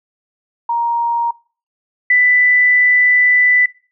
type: tone pair in turn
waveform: sine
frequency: 938 / 1987.6 Hz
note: A#5 / B6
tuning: +11 / +11 cents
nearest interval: octave + minor second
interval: 1300 cents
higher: second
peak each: -14 / -8 dBFS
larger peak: second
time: 0.69-1.31 / 2.1-3.66 s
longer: second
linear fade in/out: 5 ms
effects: noise-tail reverb RT60 0.4 s tail -23 dB re dry